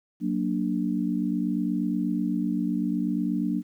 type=chord; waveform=sine; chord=Gb augmented; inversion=none; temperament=equal; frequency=185 / 233.1 / 293.7 Hz; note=Gb3 / Bb3 / D4; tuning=0 / 0 / 0 cents; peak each=-28 dBFS; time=0.2-3.63 s; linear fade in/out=50 ms; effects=10-bit